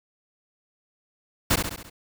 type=noise with echo; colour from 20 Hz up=pink; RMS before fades=-20 dBFS; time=1.5-1.56 s; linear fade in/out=10 ms; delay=68 ms; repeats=5; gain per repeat=-5 dB; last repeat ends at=1.9 s; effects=none